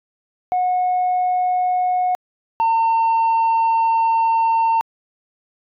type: tone pair in turn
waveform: sine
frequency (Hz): 729 / 907.4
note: F#5 / A#5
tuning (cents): -26 / -47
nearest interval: major third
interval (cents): 379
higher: second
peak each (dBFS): -14 / -11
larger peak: second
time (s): 0.52-2.15 / 2.6-4.81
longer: second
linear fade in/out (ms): 0
effects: tanh soft clip ceiling -13 dBFS